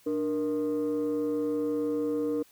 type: tone pair together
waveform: sine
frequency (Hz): 295.6 / 469.2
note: D4 / A#4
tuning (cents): +11 / +11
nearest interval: minor sixth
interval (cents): 800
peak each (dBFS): -27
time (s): 0.06-2.43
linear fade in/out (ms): 10
effects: tanh soft clip ceiling -23 dBFS + white hiss -60 dBFS RMS until 2.51 s